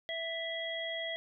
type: harmonic tone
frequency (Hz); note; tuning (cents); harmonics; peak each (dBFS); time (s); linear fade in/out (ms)
659.3; E5; 0; 1 / 3 / 5; -39 / -39 / -39; 0.09-1.16; 0
effects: none